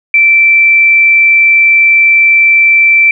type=tone; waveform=sine; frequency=2336 Hz; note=D7; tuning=10 cents flat; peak=-3 dBFS; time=0.14-3.11 s; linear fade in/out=2 ms; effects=none